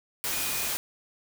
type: tone in noise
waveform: sine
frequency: 2465 Hz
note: D#7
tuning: 17 cents flat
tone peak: -39 dBFS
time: 0.32-0.68 s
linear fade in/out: 0 ms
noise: white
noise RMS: -30 dBFS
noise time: 0.24-0.77 s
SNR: -12 dB
effects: none